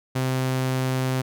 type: tone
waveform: sawtooth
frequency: 130 Hz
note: C3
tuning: 11 cents flat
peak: -18 dBFS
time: 0.15-1.22 s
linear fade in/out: 10 ms
effects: none